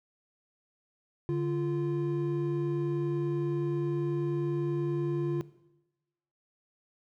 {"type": "tone pair together", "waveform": "triangle", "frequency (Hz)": [145.3, 345.6], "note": ["D3", "F4"], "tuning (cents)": [-18, -18], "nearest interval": "octave + minor third", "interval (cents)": 1500, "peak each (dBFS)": -28, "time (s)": [1.29, 5.41], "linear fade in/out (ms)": 0, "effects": ["noise-tail reverb RT60 1.0 s tail -18 dB re dry"]}